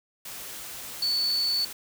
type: tone in noise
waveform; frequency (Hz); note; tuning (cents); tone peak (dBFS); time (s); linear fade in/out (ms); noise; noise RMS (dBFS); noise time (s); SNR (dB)
sine; 4465; C#8; +12; -23; 1.02-1.65; 5; white; -39; 0.25-1.73; +13
effects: none